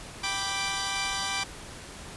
10% pulse chord, G major, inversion none, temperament equal, 784 / 987.8 / 1174.7 Hz, G5 / B5 / D6, 0 / 0 / 0 cents, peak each -24 / -26 / -24 dBFS, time 0.23-1.44 s, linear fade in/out 10 ms, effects pink hiss -43 dBFS RMS until 2.16 s + resampled to 24000 Hz

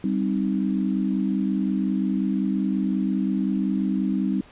sine chord, C minor, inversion second, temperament equal, 196 / 261.6 / 311.1 Hz, G3 / C4 / Eb4, 0 / 0 / 0 cents, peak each -23 / -26 / -28 dBFS, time 0.04-4.41 s, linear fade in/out 2 ms, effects pink hiss -50 dBFS RMS until 4.51 s + resampled to 8000 Hz

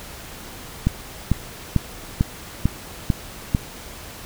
click train, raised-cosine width 5 ms, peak -4 dBFS, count 7, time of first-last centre 0.87-3.549 s, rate 2.24 Hz, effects pink hiss -38 dBFS RMS until 4.25 s

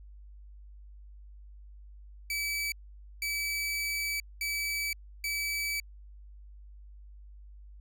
sawtooth tone bursts at uneven times, 2298 Hz, D7, 38 cents flat, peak -27 dBFS, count 4, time 2.3-2.72 / 3.22-4.2 / 4.41-4.93 / 5.24-5.8 s, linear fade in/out 2 ms, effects added 50 Hz sine -47 dBFS peak until 7.8 s

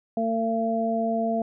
harmonic tone, 226.3 Hz, A3, 49 cents sharp, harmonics 1 / 2 / 3, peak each -26 / -31 / -25 dBFS, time 0.17-1.42 s, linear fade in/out 2 ms, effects none

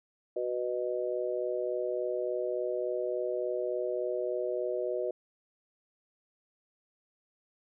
harmonic tone, 123.47 Hz, B2, in tune, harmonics 3 / 4 / 5, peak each -34 / -34 / -34 dBFS, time 0.36-5.11 s, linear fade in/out 5 ms, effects none

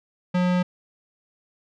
square tone with low-pass filter, 180 Hz, F#3, 47 cents flat, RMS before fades -21 dBFS, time 0.34-0.63 s, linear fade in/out 10 ms, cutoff 3300 Hz, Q 0.65, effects none

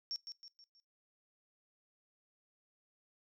sine tone with echo, 5490 Hz, F8, 31 cents flat, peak -37 dBFS, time 0.11-0.16 s, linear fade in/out 0 ms, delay 160 ms, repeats 4, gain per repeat -7 dB, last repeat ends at 0.8 s, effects noise-tail reverb RT60 0.2 s tail -22 dB re dry

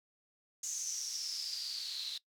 white noise with band-pass filter sweep, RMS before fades -40 dBFS, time 0.63-2.18 s, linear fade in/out 5 ms, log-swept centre 6600 to 3900 Hz, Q 9.6, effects noise-tail reverb RT60 0.1 s tail -19 dB re dry

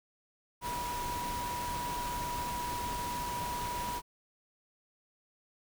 sine tone in noise, 971 Hz, B5, 30 cents flat, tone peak -35 dBFS, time 0.61-4.02 s, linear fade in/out 50 ms, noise pink, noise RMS -40 dBFS, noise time 0.61-4.02 s, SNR +2 dB, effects none

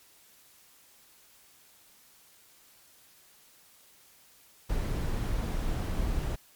brown noise, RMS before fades -30 dBFS, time 4.69-6.36 s, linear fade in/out 10 ms, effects white hiss -59 dBFS RMS until 6.55 s + MP3 96 kbps

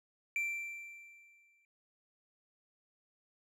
triangle tone with exponential decay, 2349 Hz, D7, in tune, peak -29 dBFS, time 0.36-1.65 s, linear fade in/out 1 ms, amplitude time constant 280 ms, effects none

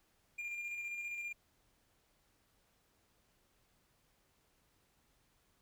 triangle tone with tremolo, 2401 Hz, D7, 38 cents sharp, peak -37 dBFS, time 0.38-1.33 s, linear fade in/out 10 ms, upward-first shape square, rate 15 Hz, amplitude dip 30%, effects pink hiss -74 dBFS RMS until 5.61 s

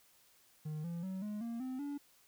triangle tone with pitch steps, 153.4 / 170.21 / 188.86 / 209.6 / 232.5 / 258 / 286.3 Hz, D#3 / F3 / F#3 / G#3 / A#3 / C4 / D4, -24 / -44 / +36 / +16 / -4 / -24 / -44 cents, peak -36 dBFS, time 0.65-1.98 s, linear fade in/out 10 ms, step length 190 ms, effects white hiss -67 dBFS RMS until 2.27 s

